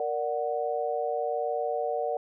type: chord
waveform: sine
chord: Bb augmented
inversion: none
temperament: equal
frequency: 466.2 / 587.3 / 740 Hz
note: Bb4 / D5 / F#5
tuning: 0 / 0 / 0 cents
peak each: -31 dBFS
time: 0-2.17 s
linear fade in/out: 2 ms
effects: none